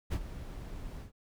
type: noise with ADSR envelope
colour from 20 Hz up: brown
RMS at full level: -29 dBFS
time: 0.1-1.12 s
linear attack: 28 ms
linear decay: 59 ms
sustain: -13 dB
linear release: 110 ms
effects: none